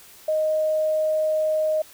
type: tone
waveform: sine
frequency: 622 Hz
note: D#5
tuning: 1 cent flat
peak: -19 dBFS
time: 0.28-1.82 s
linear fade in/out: 5 ms
effects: white hiss -48 dBFS RMS until 1.93 s